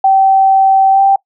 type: tone with pitch glide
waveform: sine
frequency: 773 to 783.8 Hz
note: G5 to G5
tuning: -24 to 0 cents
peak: -5 dBFS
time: 0.04-1.16 s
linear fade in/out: 5 ms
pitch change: +24 cents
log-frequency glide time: 0.91-1.01 s
effects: noise-tail reverb RT60 0.1 s tail -23 dB re dry